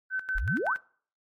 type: tone with tremolo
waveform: sine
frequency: 1527 Hz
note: G6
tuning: 46 cents flat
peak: -27 dBFS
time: 0.1-0.81 s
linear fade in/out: 50 ms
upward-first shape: square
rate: 5.3 Hz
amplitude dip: 80%
type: exponential sweep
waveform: sine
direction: up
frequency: 30.87 to 1658 Hz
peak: -27 dBFS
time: 0.35-0.75 s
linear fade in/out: 10 ms
effects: noise-tail reverb RT60 0.5 s tail -25 dB re dry + AAC 64 kbps